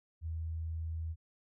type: tone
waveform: sine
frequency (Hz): 81.1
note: E2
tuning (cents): -28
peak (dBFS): -35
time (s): 0.21-1.16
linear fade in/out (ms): 50
effects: none